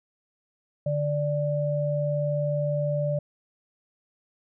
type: tone pair together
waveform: sine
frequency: 146.83 / 587.3 Hz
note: D3 / D5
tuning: 0 / 0 cents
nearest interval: 2 octaves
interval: 2400 cents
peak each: -26 dBFS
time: 0.86-3.19 s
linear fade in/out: 5 ms
effects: none